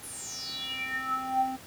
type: tone with band-pass filter sweep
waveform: square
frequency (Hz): 261.7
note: C4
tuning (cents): 0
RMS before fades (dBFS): -33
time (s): 0.02-1.57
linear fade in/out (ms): 20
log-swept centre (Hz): 11000 to 560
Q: 9.1
effects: pink hiss -48 dBFS RMS until 1.66 s + high-pass 80 Hz 12 dB/octave